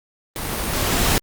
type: noise with level ramp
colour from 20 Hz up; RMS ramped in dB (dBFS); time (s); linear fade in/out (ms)
pink; -27 to -17; 0.36-1.18; 0
effects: Opus 32 kbps